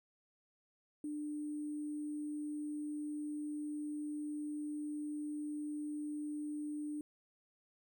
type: tone with sample-and-hold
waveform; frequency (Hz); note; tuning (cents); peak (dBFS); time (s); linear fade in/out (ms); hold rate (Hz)
sine; 298.2; D4; +27; -38; 1.04-7.01; 2; 8820
effects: none